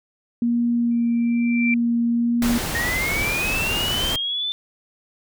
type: tone with vibrato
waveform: sine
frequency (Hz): 236.1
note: A#3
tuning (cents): +22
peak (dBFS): -17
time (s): 0.42-2.58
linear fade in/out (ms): 2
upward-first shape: sine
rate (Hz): 1.1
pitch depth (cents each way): 10
type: tone with exponential growth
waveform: sine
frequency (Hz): 2349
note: D7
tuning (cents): 0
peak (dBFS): -18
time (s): 0.91-1.74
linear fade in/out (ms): 2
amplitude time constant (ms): 180
type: noise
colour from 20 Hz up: pink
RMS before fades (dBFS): -26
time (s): 2.42-4.16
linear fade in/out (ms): 2
type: linear sweep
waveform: sine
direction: up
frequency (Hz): 1842 to 3557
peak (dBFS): -22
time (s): 2.75-4.52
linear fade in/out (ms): 0
effects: none